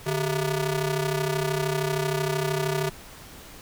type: ring-modulated tone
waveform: sawtooth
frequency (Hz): 267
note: C4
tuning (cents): +35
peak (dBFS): -17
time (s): 0.06-2.9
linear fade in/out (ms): 10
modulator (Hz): 117
effects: pink hiss -45 dBFS RMS until 3.61 s